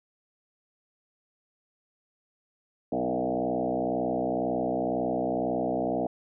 sine tone with frequency modulation, 466.2 Hz, A#4, in tune, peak -25 dBFS, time 2.92-6.07 s, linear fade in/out 5 ms, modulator 62 Hz, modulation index 4.3, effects none

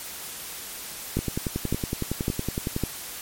two click trains, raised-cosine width 3 ms, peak -13 / -11 dBFS, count 18 / 4, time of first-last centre 1.19-2.764 / 1.17-2.837 s, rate 10.8 / 1.8 Hz, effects white hiss -37 dBFS RMS until 3.21 s + MP3 64 kbps

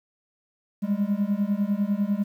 triangle beating tone pair, 198.2 / 208.2 Hz, G3 / G#3, +19 / +5 cents, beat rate 10 Hz, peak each -23 dBFS, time 0.82-2.24 s, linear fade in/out 20 ms, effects 9-bit

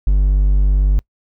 triangle tone, 49 Hz, G1, in tune, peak -8 dBFS, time 0.07-0.99 s, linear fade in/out 0 ms, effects noise-tail reverb RT60 0.1 s tail -25 dB re dry

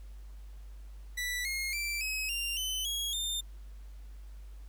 sawtooth tone with pitch steps, 1969 / 2147 / 2342 / 2553 / 2785 / 3037 / 3311 / 3611 Hz, B6 / C7 / D7 / D#7 / F7 / F#7 / G#7 / A7, -6 / +44 / -5 / +44 / -5 / +44 / -6 / +44 cents, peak -29 dBFS, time 1.17-3.41 s, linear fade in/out 10 ms, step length 280 ms, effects added 50 Hz sine -44 dBFS peak until 4.68 s + pink hiss -65 dBFS RMS until 4.68 s

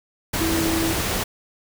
sine tone in noise, 327.3 Hz, E4, 12 cents flat, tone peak -22 dBFS, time 0.4-0.93 s, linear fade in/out 10 ms, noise pink, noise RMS -24 dBFS, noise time 0.33-1.24 s, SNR -1 dB, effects none

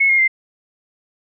sine tone with pitch steps, 2189 / 2138 / 2088 Hz, C#7 / C7 / C7, -22 / +37 / -4 cents, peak -11 dBFS, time 0-0.279 s, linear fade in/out 10 ms, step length 93 ms, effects none

